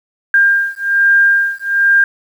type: beating tone pair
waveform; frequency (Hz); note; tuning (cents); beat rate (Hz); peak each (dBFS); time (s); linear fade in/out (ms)
sine; 1600 / 1601.2; G6 / G6; +35 / +36; 1.2; -12; 0.34-2.04; 2
effects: 7-bit